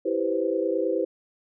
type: chord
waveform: sine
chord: C major seventh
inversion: first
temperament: equal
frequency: 329.6 / 392 / 493.9 / 523.3 Hz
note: E4 / G4 / B4 / C5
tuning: 0 / 0 / 0 / 0 cents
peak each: -28 dBFS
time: 0.05-1.05 s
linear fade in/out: 10 ms
effects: none